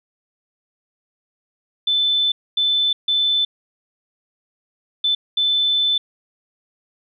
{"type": "tone bursts at uneven times", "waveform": "sine", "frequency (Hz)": 3520, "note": "A7", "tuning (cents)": 0, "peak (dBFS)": -15, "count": 5, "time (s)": [[1.87, 2.32], [2.57, 2.93], [3.08, 3.45], [5.04, 5.15], [5.37, 5.98]], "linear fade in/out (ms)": 5, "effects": []}